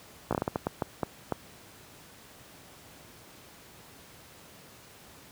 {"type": "slowing click train", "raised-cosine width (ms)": 1, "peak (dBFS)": -13, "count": 11, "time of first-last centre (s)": [0.31, 1.323], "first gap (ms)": 16, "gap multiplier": 1.38, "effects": ["pink hiss -52 dBFS RMS until 5.31 s", "high-pass 80 Hz 12 dB/octave"]}